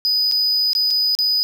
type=tone with dropouts; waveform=triangle; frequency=4977 Hz; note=D#8; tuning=in tune; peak=-14 dBFS; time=0.05-1.43 s; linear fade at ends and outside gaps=0 ms; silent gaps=0.314-0.321 / 0.732-0.751 / 0.905-0.909 / 1.151-1.188 s; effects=none